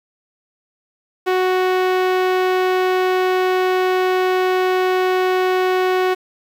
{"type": "tone with low-pass filter", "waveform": "sawtooth", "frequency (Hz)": 370, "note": "F#4", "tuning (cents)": 0, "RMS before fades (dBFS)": -17, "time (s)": [1.26, 6.15], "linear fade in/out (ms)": 20, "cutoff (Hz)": 3100, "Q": 0.69, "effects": ["7-bit"]}